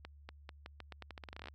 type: accelerating click train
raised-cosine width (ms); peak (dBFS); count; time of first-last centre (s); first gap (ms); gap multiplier
0.3; -30; 19; 0.05-1.485; 240; 0.84
effects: added 72 Hz sine -55 dBFS peak until 1.54 s